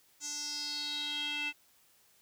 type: tone with band-pass filter sweep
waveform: square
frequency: 293.7 Hz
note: D4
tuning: in tune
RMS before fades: -37 dBFS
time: 0.2-1.53 s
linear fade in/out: 50 ms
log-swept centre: 6600 to 2600 Hz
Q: 5.7
effects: white hiss -66 dBFS RMS until 2.21 s